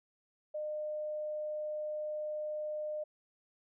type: tone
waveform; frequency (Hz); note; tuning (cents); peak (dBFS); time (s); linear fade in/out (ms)
sine; 607; D#5; -43; -35; 0.54-3.04; 10
effects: none